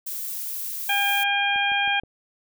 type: noise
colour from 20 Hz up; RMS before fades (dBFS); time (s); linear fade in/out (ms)
violet; -31; 0.06-1.24; 10
type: harmonic tone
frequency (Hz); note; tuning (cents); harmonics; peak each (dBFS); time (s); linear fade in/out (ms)
805; G5; +46; 1 / 2 / 3 / 4; -25 / -25 / -25 / -27; 0.89-2; 5
type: click train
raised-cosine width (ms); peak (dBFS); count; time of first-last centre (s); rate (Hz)
2; -31; 4; 1.56-2.035; 6.31
effects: none